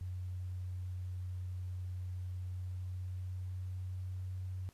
sine tone with pitch glide, 91.1 to 92.59 Hz, F#2 to F#2, -26 to +2 cents, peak -38 dBFS, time 0.01-4.69 s, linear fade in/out 0 ms, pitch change +28 cents, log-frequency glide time 2.35-4.36 s, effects pink hiss -67 dBFS RMS until 4.73 s + resampled to 32000 Hz

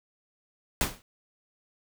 pink noise with exponential decay, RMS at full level -22 dBFS, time 0.81-1.02 s, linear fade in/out 1 ms, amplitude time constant 44 ms, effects none

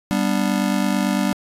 square chord, G major, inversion none, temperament just, 196 / 245 / 294 Hz, G3 / B3 / D4, 0 / -14 / +2 cents, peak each -21 / -24 / -25 dBFS, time 0.11-1.33 s, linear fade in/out 0 ms, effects resampled to 32000 Hz

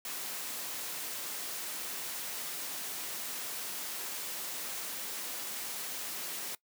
white noise, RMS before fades -39 dBFS, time 0.05-6.55 s, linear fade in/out 2 ms, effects noise-tail reverb RT60 0.1 s tail -21 dB re dry + high-pass 200 Hz 12 dB/octave

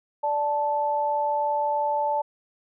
sine tone pair together, 585.9 / 877 Hz, D5 / A5, -4 / -6 cents, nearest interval perfect fifth, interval 698 cents, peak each -27 / -23 dBFS, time 0.23-2.22 s, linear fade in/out 10 ms, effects none

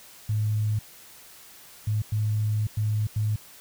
sine tone bursts at uneven times, 106.9 Hz, A2, 49 cents flat, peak -22 dBFS, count 5, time 0.29-0.79 / 1.87-2.02 / 2.12-2.67 / 2.77-3.07 / 3.16-3.36 s, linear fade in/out 5 ms, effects white hiss -49 dBFS RMS until 3.6 s

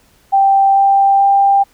sine tone with pitch steps, 784 / 788.5 / 793.1 Hz, G5 / G5 / G5, 0 / +10 / +20 cents, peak -7 dBFS, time 0.32-1.64 s, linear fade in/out 20 ms, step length 440 ms, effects pink hiss -52 dBFS RMS until 1.73 s

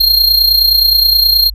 square tone with amplitude modulation, 4215 Hz, C8, 12 cents sharp, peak -5 dBFS, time 0-1.5 s, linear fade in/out 10 ms, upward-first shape sine, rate 29.5 Hz, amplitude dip 60%, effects added 50 Hz sine -23 dBFS peak until 1.54 s

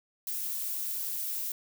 violet noise, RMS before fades -34 dBFS, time 0.27-1.52 s, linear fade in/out 2 ms, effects none

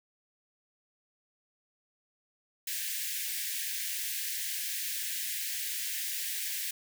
white high-pass noise, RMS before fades -35 dBFS, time 2.67-6.71 s, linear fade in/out 5 ms, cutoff 1600 Hz, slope 96 dB/octave, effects none

